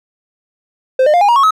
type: tone with pitch steps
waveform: triangle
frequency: 520 / 604.3 / 702.2 / 816 / 948.2 / 1101.8 / 1280.4 Hz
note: C5 / D5 / F5 / G#5 / A#5 / C#6 / D#6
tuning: -11 / +49 / +9 / -31 / +29 / -11 / +49 cents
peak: -5 dBFS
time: 0.99-1.508 s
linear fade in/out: 5 ms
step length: 74 ms
effects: none